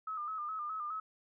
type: tone with vibrato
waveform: sine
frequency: 1244.5 Hz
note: D#6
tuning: in tune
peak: -36 dBFS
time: 0.07-1 s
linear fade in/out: 5 ms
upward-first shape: square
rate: 4.8 Hz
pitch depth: 58 cents each way
effects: none